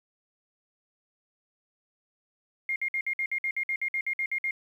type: tone bursts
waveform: sine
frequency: 2127 Hz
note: C7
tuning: 28 cents sharp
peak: -26 dBFS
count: 15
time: 2.69-4.509 s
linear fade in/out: 2 ms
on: 69 ms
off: 56 ms
effects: 10-bit